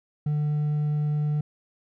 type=tone with hard clipping; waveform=triangle; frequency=149.2 Hz; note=D3; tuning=28 cents sharp; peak=-23 dBFS; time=0.26-1.41 s; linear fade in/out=5 ms; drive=5 dB; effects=none